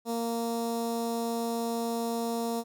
15% pulse tone with notch filter, 231.7 Hz, A#3, 10 cents flat, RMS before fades -31 dBFS, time 0.05-2.64 s, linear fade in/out 50 ms, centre 2200 Hz, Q 0.62, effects none

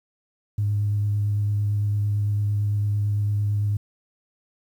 sine tone with vibrato, 103.3 Hz, G#2, 9 cents flat, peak -19 dBFS, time 0.58-3.77 s, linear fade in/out 5 ms, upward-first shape sine, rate 8.9 Hz, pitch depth 13 cents each way, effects tanh soft clip ceiling -15 dBFS + 9-bit

